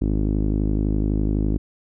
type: tone with low-pass filter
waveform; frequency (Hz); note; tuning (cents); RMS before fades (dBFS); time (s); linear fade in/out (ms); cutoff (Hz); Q
sawtooth; 51.91; G#1; 0; -21; 0.01-1.58; 10; 300; 2.7
effects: none